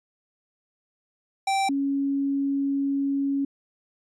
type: tone pair in turn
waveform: square / sine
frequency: 780 / 277.4 Hz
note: G5 / C#4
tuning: -9 / +1 cents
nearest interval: octave + tritone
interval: 1790 cents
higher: first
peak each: -22 dBFS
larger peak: neither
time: 1.47-1.69 / 1.69-3.45 s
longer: second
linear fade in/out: 5 ms
effects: resampled to 22050 Hz